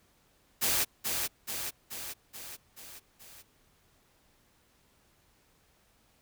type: noise with echo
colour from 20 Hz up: white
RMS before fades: -28 dBFS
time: 0.61-0.85 s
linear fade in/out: 20 ms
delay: 430 ms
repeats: 6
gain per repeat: -4 dB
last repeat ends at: 3.43 s
effects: pink hiss -67 dBFS RMS until 6.21 s